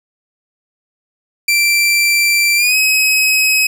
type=tone with pitch glide; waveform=sawtooth; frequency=2349 to 2547 Hz; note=D7 to D#7; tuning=0 to +40 cents; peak=-7 dBFS; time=1.48-3.67 s; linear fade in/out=5 ms; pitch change=+140 cents; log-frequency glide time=2.56-2.76 s; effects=none